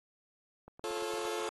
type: click train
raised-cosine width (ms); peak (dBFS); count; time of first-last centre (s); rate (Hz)
1; -36; 6; 0.68-1.253; 8.72
type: chord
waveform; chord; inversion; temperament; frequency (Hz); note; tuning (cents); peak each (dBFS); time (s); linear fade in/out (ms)
sawtooth; F augmented; none; just; 349.2 / 436.5 / 545.7; F4 / A4 / C#5; 0 / -14 / -27; -36 / -33 / -38; 0.84-1.49; 0
effects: AAC 32 kbps